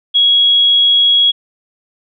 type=tone; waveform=sine; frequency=3322 Hz; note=G#7; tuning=in tune; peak=-7 dBFS; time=0.14-1.32 s; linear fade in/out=20 ms; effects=none